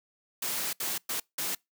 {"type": "noise bursts at uneven times", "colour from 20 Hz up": "white", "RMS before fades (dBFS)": -32, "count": 4, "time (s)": [[0.42, 0.73], [0.8, 0.98], [1.09, 1.2], [1.38, 1.55]], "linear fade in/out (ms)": 5, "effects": ["noise-tail reverb RT60 0.2 s tail -26 dB re dry", "high-pass 150 Hz 12 dB/octave"]}